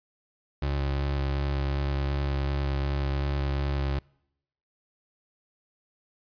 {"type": "tone with vibrato", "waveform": "30% pulse", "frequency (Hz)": 69.6, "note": "C#2", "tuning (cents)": 8, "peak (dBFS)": -23, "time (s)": [0.62, 3.99], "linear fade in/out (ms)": 5, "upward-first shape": "square", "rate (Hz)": 2.7, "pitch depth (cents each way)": 13, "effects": ["noise-tail reverb RT60 0.8 s tail -26 dB re dry", "resampled to 11025 Hz"]}